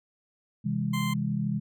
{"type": "chord", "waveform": "sine", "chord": "C augmented", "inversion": "none", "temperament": "just", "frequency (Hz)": [130.81, 163.52, 204.4], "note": ["C3", "E3", "G#3"], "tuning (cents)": [0, -14, -27], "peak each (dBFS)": [-31, -31, -29], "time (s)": [0.64, 1.6], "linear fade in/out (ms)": 20}
{"type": "tone", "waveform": "20% pulse", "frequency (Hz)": 1044, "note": "C6", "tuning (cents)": -4, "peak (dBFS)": -27, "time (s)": [0.93, 1.14], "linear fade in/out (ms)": 10}
{"effects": []}